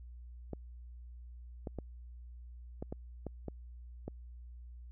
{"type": "clicks", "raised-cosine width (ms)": 2, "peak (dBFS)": -26, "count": 8, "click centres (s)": [0.533, 1.672, 1.787, 2.825, 2.925, 3.267, 3.483, 4.08], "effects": ["added 60 Hz sine -47 dBFS peak until 4.91 s"]}